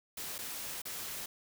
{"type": "noise with dropouts", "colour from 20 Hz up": "white", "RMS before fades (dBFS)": -41, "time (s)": [0.17, 1.26], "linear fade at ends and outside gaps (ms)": 5, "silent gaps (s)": [[0.382, 0.387], [0.819, 0.853]], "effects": []}